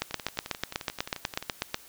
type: two click trains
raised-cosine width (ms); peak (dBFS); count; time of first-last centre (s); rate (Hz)
0.2; -19 / -10; 16 / 15; 0.11-1.426 / 0.02-1.744; 11.4 / 8.12
effects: white hiss -52 dBFS RMS until 1.88 s